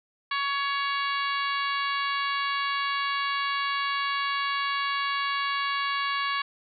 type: harmonic tone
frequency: 560 Hz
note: C#5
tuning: 18 cents sharp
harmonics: 2 / 3 / 4 / 5 / 6 / 7 / 8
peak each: -28 / -32 / -34 / -36 / -38 / -39 / -40 dBFS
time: 0.31-6.42 s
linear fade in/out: 5 ms
effects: none